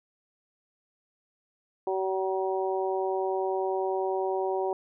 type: harmonic tone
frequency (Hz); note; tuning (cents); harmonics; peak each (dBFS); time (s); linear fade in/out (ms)
190; F#3; +46; 2 / 3 / 4 / 5; -28 / -34 / -32 / -36; 1.87-4.73; 2
effects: none